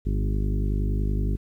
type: harmonic tone with a mistuned harmonic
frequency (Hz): 50.7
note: G#1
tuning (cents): -41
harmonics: 1 / 2 / 3 / 4 / 5 / 6 / 7 / 8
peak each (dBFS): -23 / -29 / -33 / -35 / -37 / -39 / -40 / -41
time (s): 0.05-1.37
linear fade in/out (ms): 20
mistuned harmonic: 4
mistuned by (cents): +25
effects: 10-bit